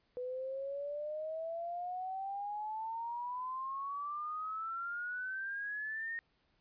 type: exponential sweep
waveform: sine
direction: up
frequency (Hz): 493.9 to 1857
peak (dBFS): -37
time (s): 0.17-6.19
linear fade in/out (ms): 0
effects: pink hiss -75 dBFS RMS until 6.6 s + resampled to 11025 Hz